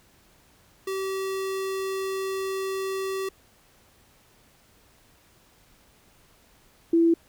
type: tone pair in turn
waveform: square / sine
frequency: 384.5 / 333.5 Hz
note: G4 / E4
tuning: -33 / +20 cents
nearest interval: major second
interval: 247 cents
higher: first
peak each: -28 / -16 dBFS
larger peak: second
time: 0.87-3.29 / 6.93-7.14 s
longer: first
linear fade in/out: 5 ms
effects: pink hiss -59 dBFS RMS until 7.28 s